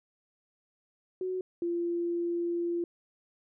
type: tone pair in turn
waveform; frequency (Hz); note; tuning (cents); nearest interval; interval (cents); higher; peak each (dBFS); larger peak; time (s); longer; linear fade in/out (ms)
sine; 370.3 / 343.8; F#4 / F4; +1 / -27; minor second; 128; first; -30 / -28; second; 1.21-1.41 / 1.62-2.84; second; 2
effects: none